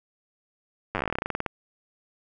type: slowing click train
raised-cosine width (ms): 0.5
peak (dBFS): -12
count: 20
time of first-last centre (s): 0.95-1.462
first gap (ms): 9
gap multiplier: 1.11
effects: none